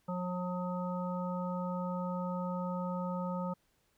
harmonic tone, 180 Hz, F#3, 47 cents flat, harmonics 1 / 3 / 5 / 7, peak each -35 / -40 / -42 / -43 dBFS, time 0.08-3.54 s, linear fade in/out 10 ms, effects pink hiss -74 dBFS RMS until 3.97 s

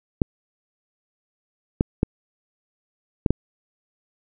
clicks, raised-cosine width 3 ms, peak -4 dBFS, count 5, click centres 0.218 / 1.809 / 2.031 / 3.262 / 3.306 s, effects none

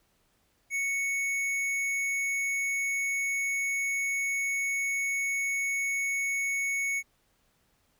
sine tone with hard clipping, 2217 Hz, C#7, in tune, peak -29 dBFS, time 0.7-7.03 s, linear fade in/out 50 ms, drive 11 dB, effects pink hiss -70 dBFS RMS until 7.99 s

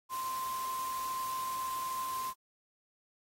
sine tone in noise, 1042 Hz, C6, 7 cents flat, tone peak -34 dBFS, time 0.09-2.34 s, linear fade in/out 50 ms, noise white, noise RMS -45 dBFS, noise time 0.09-2.34 s, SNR +8 dB, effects AAC 48 kbps

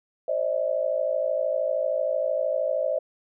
sine tone cluster, 527 / 587 / 640 Hz, C5 / D5 / D#5, +12 / -1 / +49 cents, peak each -27 dBFS, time 0.28-2.99 s, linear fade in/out 5 ms, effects none

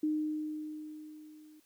sine tone with level ramp, 306.5 Hz, D#4, 26 cents flat, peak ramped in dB -27 to -54 dBFS, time 0.03-1.6 s, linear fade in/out 5 ms, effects white hiss -69 dBFS RMS until 1.65 s

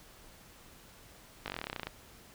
slowing click train, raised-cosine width 0.3 ms, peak -20 dBFS, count 16, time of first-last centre 1.46-1.87 s, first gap 19 ms, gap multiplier 1.05, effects pink hiss -56 dBFS RMS until 2.34 s

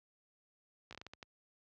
slowing click train, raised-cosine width 0.2 ms, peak -30 dBFS, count 8, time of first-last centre 0.91-1.228 s, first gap 16 ms, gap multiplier 1.34, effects high-pass 60 Hz 12 dB/octave + low-pass 5000 Hz 12 dB/octave

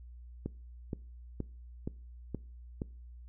click train, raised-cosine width 3 ms, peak -22 dBFS, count 6, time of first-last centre 0.46-2.818 s, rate 2.12 Hz, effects noise-tail reverb RT60 0.4 s tail -23 dB re dry + added 60 Hz sine -47 dBFS peak until 3.28 s

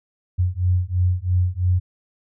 sine beating tone pair, 89 / 92 Hz, F2 / F#2, +33 / -9 cents, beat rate 3 Hz, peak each -20 dBFS, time 0.38-1.8 s, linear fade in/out 20 ms, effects none

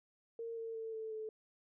sine tone with pitch steps, 459.6 / 453.5 / 447.5 / 441.6 / 435.8 Hz, A#4 / A#4 / A4 / A4 / A4, -25 / -48 / +29 / +6 / -17 cents, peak -40 dBFS, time 0.39-1.29 s, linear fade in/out 2 ms, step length 180 ms, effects none

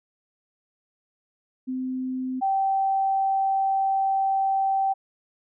sine tone pair in turn, 257.7 / 776.5 Hz, C4 / G5, -26 / -17 cents, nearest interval octave + perfect fifth, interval 1909 cents, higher second, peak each -26 / -20 dBFS, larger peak second, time 1.67-2.41 / 2.41-4.94 s, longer second, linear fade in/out 20 ms, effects none

